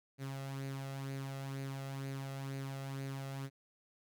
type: tone with flanger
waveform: sawtooth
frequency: 136.1 Hz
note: C#3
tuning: 31 cents flat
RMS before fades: -42 dBFS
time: 0.18-3.5 s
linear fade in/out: 50 ms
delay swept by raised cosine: 0.45 to 1.55 ms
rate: 2.1 Hz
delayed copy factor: +0.5
effects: none